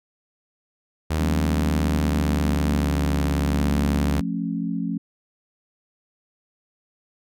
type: tone with pitch glide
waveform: sawtooth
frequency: 78.1 to 72.45 Hz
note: D#2 to D2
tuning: +7 to -23 cents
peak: -17 dBFS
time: 1.1-4.21 s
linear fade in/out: 10 ms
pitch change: -130 cents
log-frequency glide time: 1.23-3.23 s
type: chord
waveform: sine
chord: F augmented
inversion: none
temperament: just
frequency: 174.61 / 218.3 / 272.8 Hz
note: F3 / A3 / C#4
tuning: 0 / -13 / -28 cents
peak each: -27 / -28 / -28 dBFS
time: 1.19-4.98 s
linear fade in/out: 5 ms
effects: none